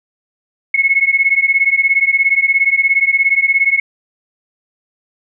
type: beating tone pair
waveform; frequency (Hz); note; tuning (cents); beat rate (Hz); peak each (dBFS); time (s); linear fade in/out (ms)
sine; 2179 / 2196; C#7 / C#7; -30 / -17; 17; -13; 0.74-3.8; 5
effects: none